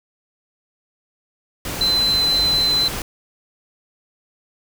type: tone in noise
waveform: sine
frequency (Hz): 4052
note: B7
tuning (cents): +44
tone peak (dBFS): -15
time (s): 1.81-2.88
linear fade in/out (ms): 2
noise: pink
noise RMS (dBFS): -27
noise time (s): 1.65-3.02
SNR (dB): +9
effects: none